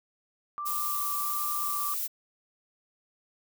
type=tone with vibrato; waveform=sine; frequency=1174.7 Hz; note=D6; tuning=in tune; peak=-32 dBFS; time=0.58-1.94 s; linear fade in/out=0 ms; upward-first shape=sine; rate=1.4 Hz; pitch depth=12 cents each way
type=noise; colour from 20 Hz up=violet; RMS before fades=-32 dBFS; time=0.65-2.08 s; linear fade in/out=20 ms
effects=none